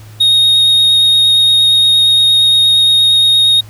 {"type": "tone with vibrato", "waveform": "triangle", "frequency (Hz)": 3729, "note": "A#7", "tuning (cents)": 0, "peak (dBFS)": -5, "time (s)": [0.2, 3.61], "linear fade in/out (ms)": 10, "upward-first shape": "triangle", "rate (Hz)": 8.6, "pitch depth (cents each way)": 10, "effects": ["added 107 Hz sine -32 dBFS peak until 3.69 s", "pink hiss -42 dBFS RMS until 3.69 s"]}